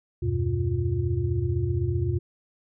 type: tone cluster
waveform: sine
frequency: 80.1 / 95.6 / 123.8 / 351.3 Hz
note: E2 / G2 / B2 / F4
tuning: -49 / -43 / +5 / +10 cents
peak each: -29 / -27 / -27 / -31 dBFS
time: 0.22-2.19 s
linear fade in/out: 10 ms
effects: none